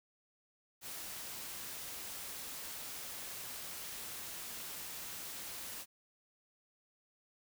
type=noise; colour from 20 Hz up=white; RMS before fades=-45 dBFS; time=0.81-5.86 s; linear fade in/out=50 ms; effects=none